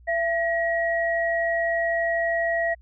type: tone pair together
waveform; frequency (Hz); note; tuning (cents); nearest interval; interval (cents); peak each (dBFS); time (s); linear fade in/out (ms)
sine; 673 / 1903.5; E5 / A#6; +36 / +36; octave + tritone; 1800; -23 / -25; 0.07-2.75; 20
effects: added 60 Hz sine -48 dBFS peak until 2.81 s